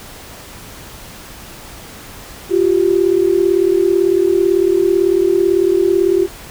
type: tone pair together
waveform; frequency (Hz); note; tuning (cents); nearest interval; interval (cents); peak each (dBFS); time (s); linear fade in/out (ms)
sine; 349.9 / 387.9; F4 / G4; +3 / -18; major second; 179; -13; 2.49-6.28; 50
effects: pink hiss -35 dBFS RMS until 6.5 s